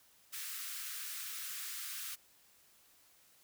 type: high-pass noise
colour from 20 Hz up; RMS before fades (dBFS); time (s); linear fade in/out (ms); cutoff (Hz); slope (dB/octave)
white; -43; 0.32-2.16; 20; 1200; 48
effects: white hiss -66 dBFS RMS until 3.43 s